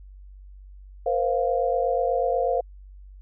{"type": "chord", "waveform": "sine", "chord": "Bb suspended second", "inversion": "none", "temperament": "equal with one note detuned", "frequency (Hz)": [475.1, 523.3, 698.5], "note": ["Bb4", "C5", "F5"], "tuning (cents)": [33, 0, 0], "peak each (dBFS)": [-26, -24, -25], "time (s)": [1.06, 2.61], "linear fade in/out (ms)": 5, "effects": ["added 48 Hz sine -42 dBFS peak until 3.21 s"]}